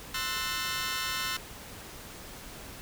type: chord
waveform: 15% pulse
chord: F# half-diminished seventh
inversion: second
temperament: equal with one note detuned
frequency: 1046.5 / 1318.5 / 1480 / 1793.9 Hz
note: C6 / E6 / F#6 / A6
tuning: 0 / 0 / 0 / +33 cents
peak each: -30 dBFS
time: 0.14-1.37 s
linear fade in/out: 5 ms
effects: pink hiss -45 dBFS RMS until 2.81 s